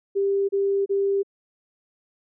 sine tone bursts, 395.8 Hz, G4, 17 cents sharp, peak -19 dBFS, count 3, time 0.15-1.232 s, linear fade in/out 20 ms, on 340 ms, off 31 ms, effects none

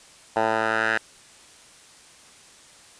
10% pulse tone with band-pass filter sweep, 111.1 Hz, A2, 17 cents sharp, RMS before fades -23 dBFS, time 0.36-0.98 s, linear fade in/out 5 ms, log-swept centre 880 to 1700 Hz, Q 2.7, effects white hiss -50 dBFS RMS until 2.99 s + resampled to 22050 Hz

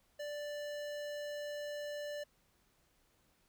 square tone with notch filter, 587.3 Hz, D5, in tune, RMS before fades -42 dBFS, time 0.19-2.24 s, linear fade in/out 10 ms, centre 11000 Hz, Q 0.94, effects pink hiss -73 dBFS RMS until 3.48 s

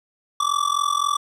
square tone with amplitude modulation, 1158 Hz, D6, 25 cents flat, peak -16 dBFS, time 0.4-1.17 s, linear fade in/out 5 ms, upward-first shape sine, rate 43.8 Hz, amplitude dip 90%, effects low-pass 9000 Hz 12 dB/octave + 9-bit

